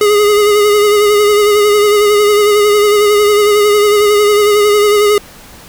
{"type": "tone with vibrato", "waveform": "square", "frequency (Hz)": 415.3, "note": "G#4", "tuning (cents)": 0, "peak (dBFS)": -7, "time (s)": [0.01, 5.18], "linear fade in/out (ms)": 2, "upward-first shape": "sine", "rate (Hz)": 11, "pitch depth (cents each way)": 33, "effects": ["pink hiss -36 dBFS RMS until 5.68 s"]}